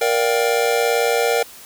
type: chord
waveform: square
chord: G minor seventh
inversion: first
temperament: just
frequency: 470.4 / 588 / 705.6 / 784 Hz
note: Bb4 / D5 / F5 / G5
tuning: +16 / +2 / +18 / 0 cents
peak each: -19 / -24 / -25 / -25 dBFS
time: 0.01-1.43 s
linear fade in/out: 5 ms
effects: white hiss -41 dBFS RMS until 1.65 s